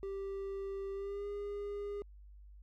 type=tone with pitch glide; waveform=triangle; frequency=392 to 407.7 Hz; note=G4 to G#4; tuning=0 to -32 cents; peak=-36 dBFS; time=0.03-2.02 s; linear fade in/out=0 ms; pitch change=+68 cents; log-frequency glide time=0.93-1.27 s; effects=added 50 Hz sine -52 dBFS peak until 2.62 s